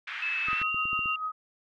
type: band-pass noise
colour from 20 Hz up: white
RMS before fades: -37 dBFS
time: 0.07-0.63 s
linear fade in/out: 5 ms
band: 1400 to 2400 Hz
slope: 24 dB/octave
type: tone with pitch glide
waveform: sine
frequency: 2614 to 2769 Hz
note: E7 to F7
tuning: -15 to -15 cents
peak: -28 dBFS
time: 0.22-1.16 s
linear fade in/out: 5 ms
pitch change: +100 cents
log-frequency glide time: 0.48-0.7 s
type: tone with tremolo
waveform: sine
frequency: 1260 Hz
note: D#6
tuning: 21 cents sharp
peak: -28 dBFS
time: 0.47-1.32 s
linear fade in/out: 10 ms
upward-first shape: sine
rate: 6.7 Hz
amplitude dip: 60%
type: clicks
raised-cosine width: 3 ms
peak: -31 dBFS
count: 8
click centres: 0.485 / 0.531 / 0.616 / 0.745 / 0.855 / 0.931 / 0.992 / 1.058 s
effects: none